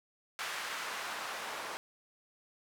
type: noise with band-pass filter sweep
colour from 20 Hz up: white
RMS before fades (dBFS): -40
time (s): 0.39-1.77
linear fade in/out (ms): 0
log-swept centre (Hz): 1500 to 870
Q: 1
effects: none